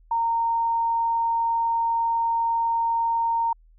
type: tone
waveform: sine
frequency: 922 Hz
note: A#5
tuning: 19 cents flat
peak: -20 dBFS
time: 0.11-3.53 s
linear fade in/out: 5 ms
effects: added 40 Hz sine -51 dBFS peak until 3.78 s